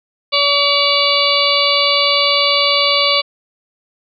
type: harmonic tone with a mistuned harmonic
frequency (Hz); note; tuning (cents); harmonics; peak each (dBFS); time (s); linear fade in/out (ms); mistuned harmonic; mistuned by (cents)
570; C#5; +48; 1 / 2 / 4 / 5 / 6 / 7 / 8; -19 / -19 / -19 / -19 / -19 / -19 / -19; 0.32-3.22; 20; 6; +30
effects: none